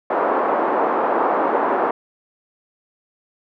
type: band-pass noise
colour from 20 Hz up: white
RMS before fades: -19 dBFS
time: 0.1-1.91 s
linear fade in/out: 5 ms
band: 290 to 1100 Hz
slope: 24 dB/octave
effects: none